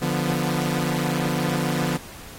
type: chord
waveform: sawtooth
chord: B diminished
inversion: first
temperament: equal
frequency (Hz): 146.83 / 174.61 / 246.9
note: D3 / F3 / B3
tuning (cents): 0 / 0 / 0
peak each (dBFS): -22 / -22 / -23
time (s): 0.01-1.98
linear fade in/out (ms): 20
effects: pink hiss -42 dBFS RMS until 2.38 s + AAC 48 kbps